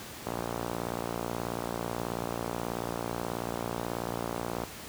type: click train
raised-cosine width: 1 ms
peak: -18 dBFS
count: 256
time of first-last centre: 0.27-4.636 s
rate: 58.4 Hz
effects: pink hiss -43 dBFS RMS until 4.88 s + high-pass 80 Hz 12 dB/octave